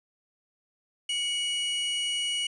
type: tone pair together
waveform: 45% pulse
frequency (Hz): 2245 / 2917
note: C#7 / F#7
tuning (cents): +21 / -25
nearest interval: perfect fourth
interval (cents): 454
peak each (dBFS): -36 / -27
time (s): 1.09-2.47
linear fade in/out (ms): 5
effects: resampled to 22050 Hz